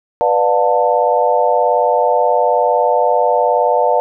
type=chord; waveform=sine; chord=B half-diminished seventh; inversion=none; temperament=just; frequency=493.9 / 592.7 / 711.2 / 889 Hz; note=B4 / D5 / F5 / A5; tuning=0 / +16 / +31 / +18 cents; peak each=-16 dBFS; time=0.21-4 s; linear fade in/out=0 ms; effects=none